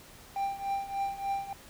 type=tone with tremolo; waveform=triangle; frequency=790 Hz; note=G5; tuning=13 cents sharp; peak=-25 dBFS; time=0.36-1.53 s; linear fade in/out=2 ms; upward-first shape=triangle; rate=3.4 Hz; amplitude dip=85%; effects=pink hiss -52 dBFS RMS until 1.69 s